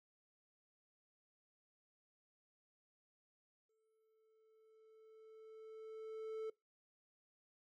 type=tone with exponential growth; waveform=triangle; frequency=439.9 Hz; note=A4; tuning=in tune; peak=-38 dBFS; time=3.69-6.5 s; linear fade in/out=5 ms; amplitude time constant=610 ms; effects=noise-tail reverb RT60 0.2 s tail -23 dB re dry